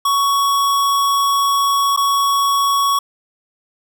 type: tone with dropouts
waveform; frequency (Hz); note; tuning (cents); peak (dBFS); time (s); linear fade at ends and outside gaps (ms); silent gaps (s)
square; 1117; C#6; +13; -14; 0.05-2.99; 5; 1.964-1.973
effects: none